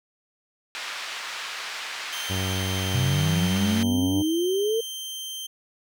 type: band-pass noise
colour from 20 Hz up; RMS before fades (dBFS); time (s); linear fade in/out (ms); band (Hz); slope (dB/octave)
pink; -34; 0.75-3.83; 0; 1400 to 4500; 12
type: tone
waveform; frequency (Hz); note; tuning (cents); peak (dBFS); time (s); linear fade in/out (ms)
sawtooth; 3136; G7; 0; -29; 2.12-5.47; 10
type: harmonic tone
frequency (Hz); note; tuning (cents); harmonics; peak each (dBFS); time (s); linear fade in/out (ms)
94.4; F#2; +35; 1 / 2 / 3 / 4 / 5 / 6 / 7 / 8 / 9 / 10; -27 / -33 / -37 / -39 / -41 / -43 / -44 / -45 / -46 / -47; 2.29-4.23; 20
type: exponential sweep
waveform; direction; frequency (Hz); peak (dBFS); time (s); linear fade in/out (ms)
sine; up; 123.47 to 464.3; -21; 2.94-4.81; 10
effects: none